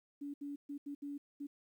sine tone bursts at uneven times, 285.8 Hz, D4, 47 cents flat, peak -40 dBFS, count 6, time 0.21-0.34 / 0.41-0.56 / 0.69-0.78 / 0.86-0.95 / 1.02-1.18 / 1.4-1.47 s, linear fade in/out 10 ms, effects 12-bit

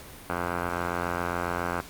5% pulse tone with low-pass filter, 87.31 Hz, F2, in tune, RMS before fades -30 dBFS, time 0.3-1.81 s, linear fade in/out 0 ms, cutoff 1600 Hz, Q 7, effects pink hiss -45 dBFS RMS until 1.89 s + Opus 48 kbps

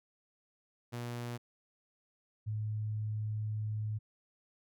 sawtooth / sine tone pair in turn, 120 / 107.31 Hz, B2 / A2, -49 / -43 cents, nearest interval major second, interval 194 cents, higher first, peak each -34 / -33 dBFS, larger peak second, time 0.92-1.38 / 2.46-3.99 s, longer second, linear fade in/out 20 ms, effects none

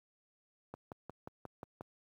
click train, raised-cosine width 1 ms, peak -30 dBFS, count 7, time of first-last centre 0.74-1.81 s, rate 5.61 Hz, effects high-pass 80 Hz 12 dB/octave + 11-bit

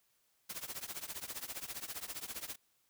white noise with tremolo, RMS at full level -40 dBFS, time 0.49-2.56 s, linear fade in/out 10 ms, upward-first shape triangle, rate 15 Hz, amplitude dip 95%, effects white hiss -75 dBFS RMS until 2.89 s

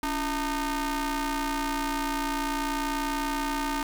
sawtooth ring-modulated tone, 311.1 Hz, D#4, in tune, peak -20 dBFS, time 0.03-3.83 s, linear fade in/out 2 ms, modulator 592 Hz, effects 8-bit

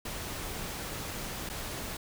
pink noise with dropouts, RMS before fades -38 dBFS, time 0.05-1.97 s, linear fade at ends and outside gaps 5 ms, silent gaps 1.492-1.497 s, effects none

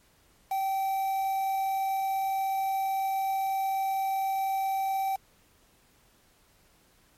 triangle tone with quantisation, 774 Hz, G5, 22 cents flat, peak -24 dBFS, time 0.51-5.16 s, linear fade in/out 5 ms, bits 7, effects pink hiss -63 dBFS RMS until 7.17 s + MP3 64 kbps

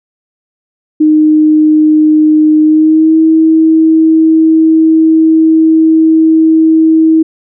sine tone with pitch glide, 307.9 to 320 Hz, D#4 to D#4, -18 to +49 cents, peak -3 dBFS, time 1-7.23 s, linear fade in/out 10 ms, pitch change +67 cents, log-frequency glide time 2.62-3.17 s, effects none

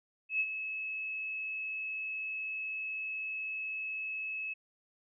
sine tone with ADSR envelope, 2588 Hz, E7, 32 cents flat, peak -26 dBFS, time 0.29-4.54 s, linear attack 110 ms, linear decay 52 ms, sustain -9 dB, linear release 13 ms, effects none

